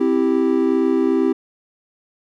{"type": "chord", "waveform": "triangle", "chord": "C major", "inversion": "none", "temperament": "equal", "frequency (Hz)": [261.6, 329.6, 392], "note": ["C4", "E4", "G4"], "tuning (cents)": [0, 0, 0], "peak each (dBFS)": -17, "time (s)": [0, 1.33], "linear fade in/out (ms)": 10, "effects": []}